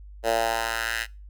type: tone with high-pass filter sweep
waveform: 10% pulse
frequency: 114.1 Hz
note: A#2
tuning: 37 cents flat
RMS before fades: -26 dBFS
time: 0.23-1.07 s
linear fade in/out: 50 ms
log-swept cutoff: 530 to 2000 Hz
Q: 2.2
effects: noise-tail reverb RT60 0.3 s tail -23 dB re dry + added 50 Hz sine -41 dBFS peak until 1.29 s